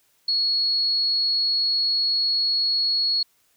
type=tone; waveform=sine; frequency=4342 Hz; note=C#8; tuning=37 cents flat; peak=-19 dBFS; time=0.28-3.23 s; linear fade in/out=5 ms; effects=white hiss -64 dBFS RMS until 3.56 s